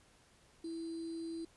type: tone with sample-and-hold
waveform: sine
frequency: 329.6 Hz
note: E4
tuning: in tune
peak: -39 dBFS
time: 0.64-1.45 s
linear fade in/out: 5 ms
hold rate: 4410 Hz
effects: pink hiss -66 dBFS RMS until 1.56 s + resampled to 24000 Hz